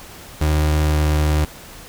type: tone with pitch glide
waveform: 35% pulse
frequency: 76.4 to 75.96 Hz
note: D#2 to D#2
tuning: -31 to -41 cents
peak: -13 dBFS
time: 0.41-1.45 s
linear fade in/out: 5 ms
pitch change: -10 cents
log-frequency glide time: 0.85-0.94 s
effects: pink hiss -39 dBFS RMS until 1.88 s